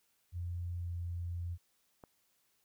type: tone with pitch glide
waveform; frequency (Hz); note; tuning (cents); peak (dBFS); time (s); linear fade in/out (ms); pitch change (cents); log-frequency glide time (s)
sine; 87.31 to 86.61; F2 to F2; 0 to -14; -36; 0.32-1.58; 50; -14; 0.78-0.89
type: click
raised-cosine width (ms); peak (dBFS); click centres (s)
1; -37; 2.038
effects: white hiss -75 dBFS RMS until 2.64 s